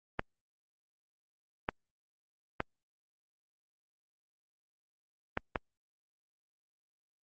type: clicks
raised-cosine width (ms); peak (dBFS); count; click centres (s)
0.5; -15; 5; 0.194 / 1.689 / 2.604 / 5.374 / 5.558
effects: Opus 32 kbps